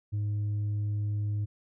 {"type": "tone with tanh clipping", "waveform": "triangle", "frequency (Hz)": 104, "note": "G#2", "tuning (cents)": 3, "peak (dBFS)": -28, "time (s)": [0.12, 1.46], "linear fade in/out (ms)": 20, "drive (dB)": 7, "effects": []}